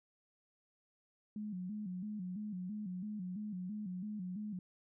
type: tone with vibrato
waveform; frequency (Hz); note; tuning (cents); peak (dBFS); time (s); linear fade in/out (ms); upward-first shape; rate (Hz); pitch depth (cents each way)
sine; 196; G3; 0; -39; 1.36-4.59; 2; square; 3; 130
effects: none